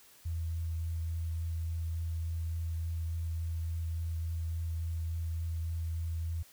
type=tone with vibrato; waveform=sine; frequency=82.41 Hz; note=E2; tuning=in tune; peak=-32 dBFS; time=0.25-6.43 s; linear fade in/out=10 ms; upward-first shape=triangle; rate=3.5 Hz; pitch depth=15 cents each way; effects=white hiss -59 dBFS RMS until 6.52 s